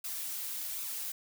blue noise with flanger, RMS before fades -38 dBFS, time 0.04-1.12 s, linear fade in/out 5 ms, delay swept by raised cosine 0.79 to 5.59 ms, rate 1.3 Hz, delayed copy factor +0.5, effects none

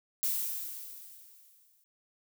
violet noise with exponential decay, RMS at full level -29 dBFS, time 0.23-1.84 s, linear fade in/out 0 ms, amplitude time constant 350 ms, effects none

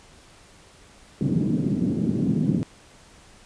white band-pass noise, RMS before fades -23 dBFS, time 1.21-2.63 s, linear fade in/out 0 ms, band 140 to 250 Hz, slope 24 dB/octave, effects pink hiss -51 dBFS RMS until 3.45 s + resampled to 22050 Hz

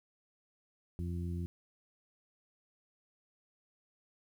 harmonic tone, 86.7 Hz, F2, 12 cents flat, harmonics 1 / 2 / 3 / 4, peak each -36 / -40 / -49 / -48 dBFS, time 0.99-1.46 s, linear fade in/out 0 ms, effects 11-bit

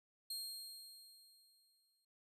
sawtooth tone with exponential decay, 4223 Hz, C8, 15 cents sharp, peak -38 dBFS, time 0.3-2.05 s, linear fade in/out 5 ms, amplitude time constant 380 ms, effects resampled to 32000 Hz

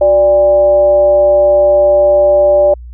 sine tone with frequency modulation, 587.3 Hz, D5, in tune, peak -5 dBFS, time 0.01-2.74 s, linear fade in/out 5 ms, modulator 222 Hz, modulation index 0.36, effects added 60 Hz sine -27 dBFS peak until 2.93 s

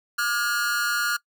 45% pulse tone with amplitude modulation, 1427 Hz, F6, 37 cents sharp, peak -18 dBFS, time 0.18-1.17 s, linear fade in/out 10 ms, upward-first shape sine, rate 239 Hz, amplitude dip 85%, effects noise-tail reverb RT60 0.1 s tail -23 dB re dry

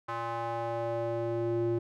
square tone with band-pass filter sweep, 116.54 Hz, A#2, in tune, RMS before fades -32 dBFS, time 0.08-1.79 s, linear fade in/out 10 ms, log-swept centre 1100 to 320 Hz, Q 2.4, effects none

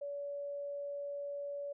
sine tone, 570 Hz, C#5, 48 cents sharp, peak -38 dBFS, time 0.01-1.73 s, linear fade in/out 10 ms, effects none

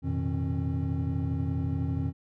triangle tone cluster, 86.8 / 111.4 / 123.6 / 156.9 / 270.1 Hz, F2 / A2 / B2 / D#3 / C#4, -10 / +22 / +2 / +15 / -45 cents, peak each -29 / -35 / -32 / -31 / -32 dBFS, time 0.02-2.13 s, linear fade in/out 50 ms, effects none

